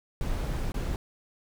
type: noise with dropouts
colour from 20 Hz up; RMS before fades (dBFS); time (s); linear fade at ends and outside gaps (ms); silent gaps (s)
brown; -30; 0.21-0.96; 1; 0.72-0.742
effects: none